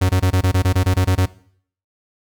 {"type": "tone bursts", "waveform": "45% pulse", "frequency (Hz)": 92.5, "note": "F#2", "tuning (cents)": 0, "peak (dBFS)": -13, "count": 12, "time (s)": [0.01, 1.26], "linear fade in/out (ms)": 10, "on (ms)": 84, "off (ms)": 22, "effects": ["noise-tail reverb RT60 0.6 s tail -20 dB re dry"]}